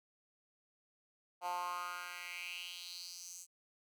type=tone with high-pass filter sweep; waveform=10% pulse; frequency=177.2 Hz; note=F3; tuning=25 cents sharp; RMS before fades=-44 dBFS; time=1.41-3.47 s; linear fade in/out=50 ms; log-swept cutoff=780 to 7300 Hz; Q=4.3; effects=none